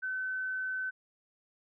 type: tone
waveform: sine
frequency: 1521 Hz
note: F#6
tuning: 47 cents sharp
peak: -32 dBFS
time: 0.02-0.91 s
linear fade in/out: 20 ms
effects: none